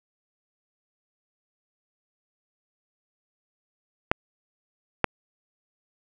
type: clicks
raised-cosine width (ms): 0.5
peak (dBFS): -3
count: 2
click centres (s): 4.115 / 5.043
effects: none